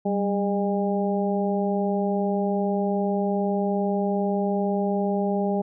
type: harmonic tone with a mistuned harmonic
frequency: 202.5 Hz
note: G#3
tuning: 43 cents flat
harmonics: 1 / 2 / 3 / 4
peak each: -24 / -27 / -29 / -30 dBFS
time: 0.05-5.62 s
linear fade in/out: 10 ms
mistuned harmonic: 1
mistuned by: -61 cents
effects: none